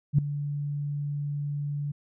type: tone with ADSR envelope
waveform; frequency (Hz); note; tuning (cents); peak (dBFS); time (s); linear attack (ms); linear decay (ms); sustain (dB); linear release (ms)
sine; 144.8; D3; -24; -14; 0.13-1.92; 54; 3; -14; 10
effects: none